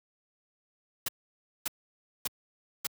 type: noise bursts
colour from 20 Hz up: white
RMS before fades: -31 dBFS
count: 4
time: 1.06-2.87 s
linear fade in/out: 5 ms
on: 25 ms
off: 570 ms
effects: high-pass 80 Hz 12 dB/octave